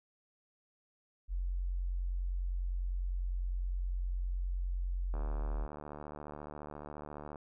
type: tone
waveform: sine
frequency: 44.93 Hz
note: F1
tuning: 50 cents sharp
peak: -32 dBFS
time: 1.28-5.68 s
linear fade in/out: 50 ms
type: click train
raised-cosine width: 1 ms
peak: -31 dBFS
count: 166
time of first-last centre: 5.14-7.358 s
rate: 74.4 Hz
effects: none